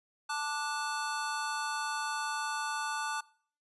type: chord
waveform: square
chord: D major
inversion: second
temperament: just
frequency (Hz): 881 / 1174.7 / 1468.3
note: A5 / D6 / F#6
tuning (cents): +2 / 0 / -14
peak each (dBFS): -37 / -39 / -38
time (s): 0.29-3.21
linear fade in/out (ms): 10
effects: noise-tail reverb RT60 0.5 s tail -22 dB re dry + resampled to 24000 Hz